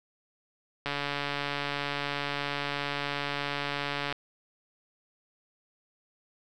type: click train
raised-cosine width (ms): 0.3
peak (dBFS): -15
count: 468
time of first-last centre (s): 0.86-4.126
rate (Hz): 143
effects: none